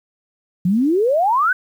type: exponential sweep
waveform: sine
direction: up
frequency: 170 to 1567 Hz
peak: -13 dBFS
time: 0.65-1.53 s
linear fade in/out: 5 ms
effects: 8-bit